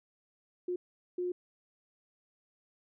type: tone bursts at uneven times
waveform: sine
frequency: 358.4 Hz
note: F4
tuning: 45 cents sharp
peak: -31 dBFS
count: 2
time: 0.68-0.76 / 1.18-1.32 s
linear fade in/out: 5 ms
effects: none